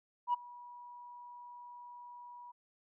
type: tone with ADSR envelope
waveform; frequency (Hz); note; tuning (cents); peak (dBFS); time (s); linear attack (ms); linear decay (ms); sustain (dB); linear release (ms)
sine; 970; B5; -31; -25; 0.27-2.52; 66; 14; -23; 13
effects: tanh soft clip ceiling -24 dBFS